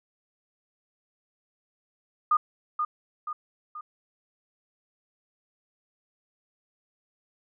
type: tone with echo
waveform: sine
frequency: 1221 Hz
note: D#6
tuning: 33 cents flat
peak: -18 dBFS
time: 2.31-2.37 s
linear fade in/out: 5 ms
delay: 480 ms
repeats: 3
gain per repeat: -6 dB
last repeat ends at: 3.81 s
effects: none